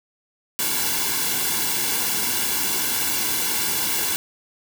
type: noise with comb filter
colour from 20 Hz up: white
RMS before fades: -23 dBFS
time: 0.59-4.16 s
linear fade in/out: 0 ms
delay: 1.6 ms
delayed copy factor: -0.75
effects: none